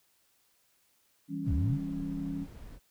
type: chord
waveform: sine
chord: C# diminished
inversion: first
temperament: equal with one note detuned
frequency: 164.81 / 197.93 / 277.2 Hz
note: E3 / G3 / C#4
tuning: 0 / +17 / 0 cents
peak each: -38 / -40 / -35 dBFS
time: 1.28-2.47 s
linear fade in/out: 50 ms
type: noise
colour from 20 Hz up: brown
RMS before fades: -46 dBFS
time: 1.43-2.8 s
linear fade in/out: 50 ms
type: exponential two-way sweep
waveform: sine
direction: down then up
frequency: 164.7 to 66.6 to 164.7 Hz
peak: -26 dBFS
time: 1.46-1.78 s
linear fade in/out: 20 ms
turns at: 1.53 s
effects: white hiss -70 dBFS RMS until 2.9 s